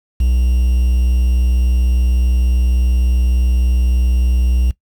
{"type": "tone with quantisation", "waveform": "triangle", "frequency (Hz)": 61.74, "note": "B1", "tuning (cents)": 0, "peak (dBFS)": -9, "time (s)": [0.2, 4.71], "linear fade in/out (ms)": 5, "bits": 6, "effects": ["noise-tail reverb RT60 0.1 s tail -19 dB re dry"]}